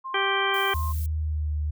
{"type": "tone", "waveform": "sine", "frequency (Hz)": 1057, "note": "C6", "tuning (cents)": 17, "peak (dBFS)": -31, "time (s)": [0.04, 0.93], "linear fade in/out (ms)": 20}
{"type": "harmonic tone", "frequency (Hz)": 392, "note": "G4", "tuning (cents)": 0, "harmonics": [1, 2, 3, 4, 5, 6, 8], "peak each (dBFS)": [-29, -31, -29, -28, -32, -31, -30], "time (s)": [0.14, 0.74], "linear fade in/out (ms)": 5}
{"type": "noise", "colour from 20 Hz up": "violet", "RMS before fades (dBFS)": -40, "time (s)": [0.54, 1.06], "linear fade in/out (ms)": 0}
{"type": "tone with pitch glide", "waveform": "sine", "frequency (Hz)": [77.78, 75.3], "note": ["D#2", "D2"], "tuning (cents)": [0, 44], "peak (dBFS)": -24, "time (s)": [0.74, 1.71], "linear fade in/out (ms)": 10, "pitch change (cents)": -56, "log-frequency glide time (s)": [1.19, 1.51]}
{"effects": []}